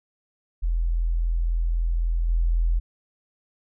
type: tone with level steps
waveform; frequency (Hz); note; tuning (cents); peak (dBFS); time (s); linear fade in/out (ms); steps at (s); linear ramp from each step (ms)
sine; 41.91; E1; +29; -20 / -18; 0.62-2.8; 20; 2.29; 5
effects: none